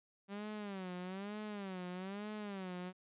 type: tone with vibrato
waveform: sawtooth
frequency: 195.4 Hz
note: G3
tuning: 5 cents flat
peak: -38 dBFS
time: 0.28-2.93 s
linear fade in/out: 50 ms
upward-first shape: sine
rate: 1.1 Hz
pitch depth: 150 cents each way
effects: resampled to 8000 Hz